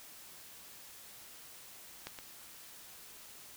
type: clicks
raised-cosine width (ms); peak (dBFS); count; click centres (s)
0.2; -23 / -28; 2; 2.07 / 2.188
effects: white hiss -53 dBFS RMS until 3.56 s